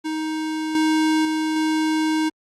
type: tone with level steps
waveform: square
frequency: 313.4 Hz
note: D#4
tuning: 13 cents sharp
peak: -24 / -17 / -21 / -19 dBFS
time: 0.04-2.3 s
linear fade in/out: 20 ms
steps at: 0.75 / 1.25 / 1.56 s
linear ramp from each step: 2 ms
effects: low-pass 8000 Hz 12 dB/octave + Opus 48 kbps